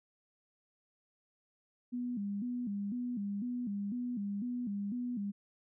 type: tone with vibrato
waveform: sine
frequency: 222.4 Hz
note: A3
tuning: 19 cents sharp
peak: -34 dBFS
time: 1.92-5.32 s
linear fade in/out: 20 ms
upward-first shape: square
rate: 2 Hz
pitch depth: 170 cents each way
effects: none